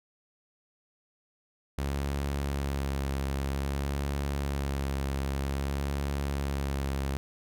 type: tone with vibrato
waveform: sawtooth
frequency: 69.3 Hz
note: C#2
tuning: in tune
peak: -25 dBFS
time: 1.78-7.17 s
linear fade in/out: 0 ms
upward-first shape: sine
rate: 0.52 Hz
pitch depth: 24 cents each way
effects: none